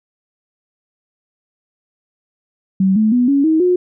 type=tone with pitch steps; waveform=sine; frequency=190.9 / 216.8 / 246.1 / 279.5 / 317.4 / 360.4 Hz; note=G3 / A3 / B3 / C#4 / D#4 / F#4; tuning=-46 / -25 / -6 / +14 / +35 / -45 cents; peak=-10 dBFS; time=2.8-3.76 s; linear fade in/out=5 ms; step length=160 ms; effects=none